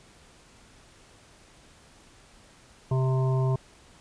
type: harmonic tone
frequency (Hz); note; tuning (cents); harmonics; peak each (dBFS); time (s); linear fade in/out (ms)
130.81; C3; 0; 1 / 3 / 5 / 7 / 8; -22 / -32 / -36 / -39 / -40; 2.91-3.56; 5
effects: pink hiss -55 dBFS RMS until 4 s + resampled to 22050 Hz